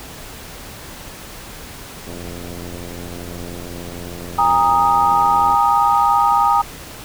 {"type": "click train", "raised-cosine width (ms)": 2, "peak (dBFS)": -20, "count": 302, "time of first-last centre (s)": [2.08, 5.544], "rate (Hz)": 86.9}
{"type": "chord", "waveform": "sine", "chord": "Ab suspended second", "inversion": "none", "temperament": "equal with one note detuned", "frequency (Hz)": [809.3, 932.3, 1244.5], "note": ["Ab5", "Bb5", "Eb6"], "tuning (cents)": [-45, 0, 0], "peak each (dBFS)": -16, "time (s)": [4.38, 6.62], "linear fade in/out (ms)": 10}
{"effects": ["pink hiss -35 dBFS RMS until 7.04 s"]}